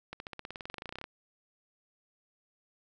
accelerating click train, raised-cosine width 0.3 ms, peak -24 dBFS, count 21, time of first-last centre 0.13-1.041 s, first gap 71 ms, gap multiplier 0.95, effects none

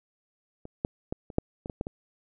clicks, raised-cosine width 2 ms, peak -28 / -13 / -17 / -28 / -9 / -23 / -22 / -16 / -21 dBFS, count 9, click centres 0.654 / 0.849 / 1.125 / 1.302 / 1.384 / 1.659 / 1.698 / 1.811 / 1.869 s, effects none

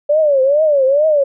sine tone with vibrato, 574 Hz, D5, 40 cents flat, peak -9 dBFS, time 0.09-1.24 s, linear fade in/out 10 ms, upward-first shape triangle, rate 2.3 Hz, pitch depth 190 cents each way, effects none

